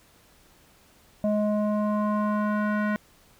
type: tone with low-pass filter sweep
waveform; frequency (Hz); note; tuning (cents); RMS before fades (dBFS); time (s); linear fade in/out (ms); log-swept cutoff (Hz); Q
square; 210; G#3; +19; -25; 1.24-2.96; 0; 640 to 1700; 2.8
effects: pink hiss -58 dBFS RMS until 3.39 s